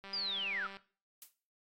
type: click train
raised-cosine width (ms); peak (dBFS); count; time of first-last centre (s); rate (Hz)
0.3; -33; 144; 0.04-0.77; 196
type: linear sweep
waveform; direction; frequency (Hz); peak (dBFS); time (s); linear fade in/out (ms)
sine; down; 4978 to 1244.5; -34; 0.13-0.67; 5
type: noise with exponential decay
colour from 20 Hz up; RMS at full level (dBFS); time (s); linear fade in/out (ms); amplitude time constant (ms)
blue; -45; 1.22-1.34; 1; 26
effects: noise-tail reverb RT60 0.4 s tail -17 dB re dry + AAC 48 kbps